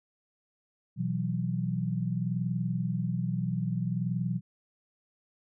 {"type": "chord", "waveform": "sine", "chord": "B suspended fourth", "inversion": "none", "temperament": "just", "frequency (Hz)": [123.47, 164.63, 185.21], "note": ["B2", "E3", "F#3"], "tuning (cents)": [0, -2, 2], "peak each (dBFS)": -32, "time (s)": [0.96, 4.41], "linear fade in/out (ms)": 50, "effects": []}